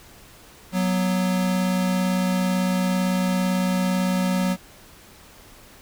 square tone pair together, 185 / 242.9 Hz, F#3 / B3, 0 / -29 cents, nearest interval perfect fourth, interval 471 cents, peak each -21 / -29 dBFS, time 0.72-4.57 s, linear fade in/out 50 ms, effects pink hiss -48 dBFS RMS until 5.81 s

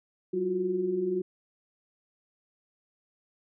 sine tone cluster, 188.2 / 344.5 / 365.8 Hz, F#3 / F4 / F#4, +30 / -24 / -20 cents, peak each -35 / -35 / -27 dBFS, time 0.33-1.22 s, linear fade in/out 10 ms, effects none

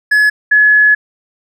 triangle / sine tone pair in turn, 1700 / 1700 Hz, G#6 / G#6, +40 / +40 cents, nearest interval unison, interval 0 cents, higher neither, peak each -5 dBFS, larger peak neither, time 0.11-0.3 / 0.51-0.95 s, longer second, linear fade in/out 10 ms, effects none

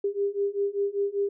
sine beating tone pair, 398.8 / 403.9 Hz, G4 / G#4, +30 / -48 cents, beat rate 5.1 Hz, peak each -28 / -27 dBFS, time 0.04-1.29 s, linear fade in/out 5 ms, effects none

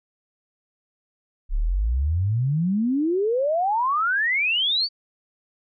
sine exponential sweep, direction up, 32.17 to 4667 Hz, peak -19 dBFS, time 1.49-4.89 s, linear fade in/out 50 ms, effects none

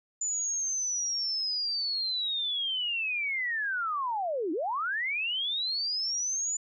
sine linear two-way sweep, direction down then up, 7040 to 293.7 to 7040 Hz, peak -28 dBFS, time 0.21-6.57 s, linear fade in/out 5 ms, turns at 4.52 s, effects none

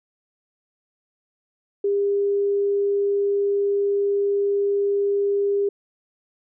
sine tone, 402.2 Hz, G4, 44 cents sharp, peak -18 dBFS, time 1.84-5.69 s, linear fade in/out 5 ms, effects none

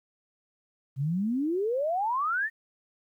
sine exponential sweep, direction up, 128.3 to 1872 Hz, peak -25 dBFS, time 0.96-2.5 s, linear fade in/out 50 ms, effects 11-bit

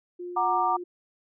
sine tone with tremolo, 354.4 Hz, F4, 25 cents sharp, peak -33 dBFS, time 0.19-0.84 s, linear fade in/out 10 ms, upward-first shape sine, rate 3.5 Hz, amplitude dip 30%
sine chord, Gb augmented, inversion none, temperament equal with one note detuned, 740 / 932.3 / 1184.2 Hz, Gb5 / Bb5 / D6, 0 / 0 / +14 cents, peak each -26 dBFS, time 0.36-0.77 s, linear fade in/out 10 ms
effects none

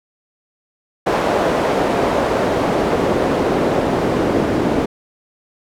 pink noise with band-pass filter sweep, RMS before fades -17 dBFS, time 1.06-4.86 s, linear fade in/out 10 ms, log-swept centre 600 to 350 Hz, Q 1.1, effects none

